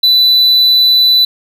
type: tone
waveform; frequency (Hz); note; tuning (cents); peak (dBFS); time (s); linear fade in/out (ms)
triangle; 3985; B7; +15; -4; 0.03-1.25; 5
effects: none